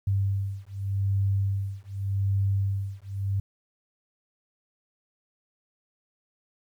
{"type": "beating tone pair", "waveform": "sine", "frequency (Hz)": [98, 98.85], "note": ["G2", "G2"], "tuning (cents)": [0, 15], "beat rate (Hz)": 0.85, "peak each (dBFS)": -27, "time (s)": [0.07, 3.4], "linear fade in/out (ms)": 5, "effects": ["10-bit"]}